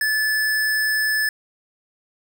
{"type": "tone", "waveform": "square", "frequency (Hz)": 1735, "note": "A6", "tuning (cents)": -25, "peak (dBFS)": -19, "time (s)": [0.01, 1.29], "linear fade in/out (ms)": 2, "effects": []}